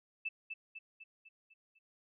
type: tone with echo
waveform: sine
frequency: 2637 Hz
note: E7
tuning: in tune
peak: -34 dBFS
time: 0.25-0.29 s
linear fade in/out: 10 ms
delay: 250 ms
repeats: 6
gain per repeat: -5 dB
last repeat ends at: 1.79 s
effects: none